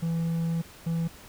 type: tone pair in turn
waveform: triangle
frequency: 165.8 / 165.8 Hz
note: E3 / E3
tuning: +10 / +10 cents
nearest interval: unison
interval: 0 cents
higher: neither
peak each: -23 dBFS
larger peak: neither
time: 0.02-0.62 / 0.86-1.08 s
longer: first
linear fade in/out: 10 ms
effects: pink hiss -49 dBFS RMS until 1.28 s